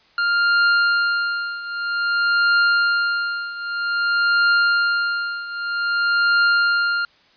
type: tone with tremolo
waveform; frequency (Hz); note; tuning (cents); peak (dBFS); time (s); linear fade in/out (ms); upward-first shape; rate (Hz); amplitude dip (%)
45% pulse; 1400; F6; +4; -13; 0.18-7.05; 2; triangle; 0.52; 85
effects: white hiss -55 dBFS RMS until 7.36 s + resampled to 11025 Hz